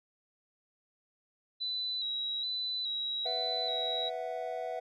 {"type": "tone with vibrato", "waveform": "sine", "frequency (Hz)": 3927, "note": "B7", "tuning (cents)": -11, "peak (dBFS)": -32, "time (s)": [1.6, 4.1], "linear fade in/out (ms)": 20, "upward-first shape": "square", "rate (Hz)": 1.2, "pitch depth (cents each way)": 30}
{"type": "chord", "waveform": "triangle", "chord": "B suspended fourth", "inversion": "none", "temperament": "equal", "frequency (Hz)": [493.9, 659.3, 740], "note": ["B4", "E5", "F#5"], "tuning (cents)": [0, 0, 0], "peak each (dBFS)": [-38, -36, -37], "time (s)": [3.25, 4.8], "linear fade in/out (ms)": 10}
{"effects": []}